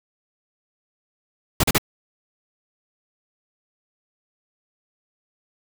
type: noise bursts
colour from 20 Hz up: pink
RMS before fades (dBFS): -17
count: 3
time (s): 1.6-1.782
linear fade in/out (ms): 5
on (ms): 36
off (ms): 37
effects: none